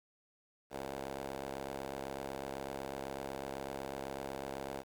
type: ring-modulated tone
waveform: 10% pulse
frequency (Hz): 68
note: C#2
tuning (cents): -33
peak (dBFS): -29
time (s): 0.7-4.84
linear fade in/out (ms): 50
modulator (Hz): 521
effects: 11-bit